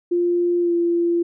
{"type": "tone with pitch glide", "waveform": "sine", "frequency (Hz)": [349.2, 342.6], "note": ["F4", "F4"], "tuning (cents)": [0, -33], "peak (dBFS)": -16, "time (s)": [0.11, 1.23], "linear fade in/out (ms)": 10, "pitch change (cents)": -33, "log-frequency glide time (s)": [0.6, 0.73], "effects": []}